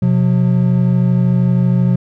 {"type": "tone pair together", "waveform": "triangle", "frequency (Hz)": [127.2, 180.05], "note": ["C3", "F#3"], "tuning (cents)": [-48, -47], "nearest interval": "tritone", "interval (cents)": 601, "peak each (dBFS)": -11, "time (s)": [0.02, 1.96], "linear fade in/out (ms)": 5, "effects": []}